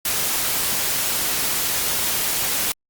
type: noise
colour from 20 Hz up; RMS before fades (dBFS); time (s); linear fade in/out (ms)
white; -22; 0.05-2.72; 2
effects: Opus 48 kbps